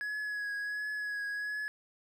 triangle tone with vibrato, 1678 Hz, G#6, 17 cents sharp, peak -32 dBFS, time 0.01-1.68 s, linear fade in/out 0 ms, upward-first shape triangle, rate 1.4 Hz, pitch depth 27 cents each way, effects none

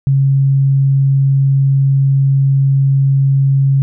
sine tone, 136.7 Hz, C#3, 24 cents flat, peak -8 dBFS, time 0.07-3.82 s, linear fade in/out 0 ms, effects none

